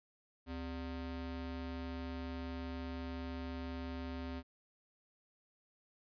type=ring-modulated tone; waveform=square; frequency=164.81 Hz; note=E3; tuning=in tune; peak=-38 dBFS; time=0.46-4.43 s; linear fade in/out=50 ms; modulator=92.8 Hz; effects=resampled to 11025 Hz